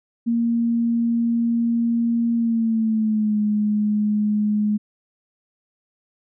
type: tone with pitch glide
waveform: sine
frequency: 233.1 to 210.1 Hz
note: A#3 to G#3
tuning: 0 to +20 cents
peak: -17 dBFS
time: 0.26-4.78 s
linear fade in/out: 20 ms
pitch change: -180 cents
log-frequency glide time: 2.35-3.39 s
effects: none